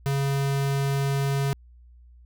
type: tone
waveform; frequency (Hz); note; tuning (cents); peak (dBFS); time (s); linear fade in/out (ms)
square; 138.59; C#3; 0; -23; 0.06-1.53; 0
effects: added 60 Hz sine -48 dBFS peak until 2.25 s